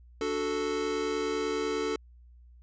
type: chord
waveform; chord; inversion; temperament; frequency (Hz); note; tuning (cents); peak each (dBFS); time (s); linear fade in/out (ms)
square; D major; none; equal; 293.7 / 370 / 440; D4 / F#4 / A4; 0 / 0 / 0; -36 / -36 / -31; 0.21-1.96; 2
effects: added 60 Hz sine -51 dBFS peak until 2.62 s + resampled to 16000 Hz